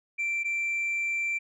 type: tone pair in turn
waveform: sine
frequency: 2349 / 2349 Hz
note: D7 / D7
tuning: 0 / 0 cents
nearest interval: unison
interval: 0 cents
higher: neither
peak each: -24 dBFS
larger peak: neither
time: 0.18-0.44 / 0.44-1.39 s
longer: second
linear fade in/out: 20 ms
effects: tanh soft clip ceiling -25 dBFS